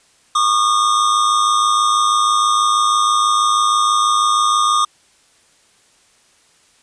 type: tone pair together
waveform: square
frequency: 1108.7 / 1214.9 Hz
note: C#6 / D#6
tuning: 0 / -42 cents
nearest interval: major second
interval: 158 cents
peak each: -20 / -14 dBFS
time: 0.35-4.85 s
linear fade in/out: 5 ms
effects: white hiss -54 dBFS RMS until 6.82 s + resampled to 22050 Hz